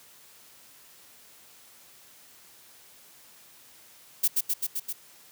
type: noise with echo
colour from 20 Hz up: violet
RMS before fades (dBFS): -22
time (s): 4.23-4.28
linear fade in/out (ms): 10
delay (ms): 130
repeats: 5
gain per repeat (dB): -2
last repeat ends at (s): 4.93
effects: white hiss -54 dBFS RMS until 5.31 s + high-pass 80 Hz 12 dB/octave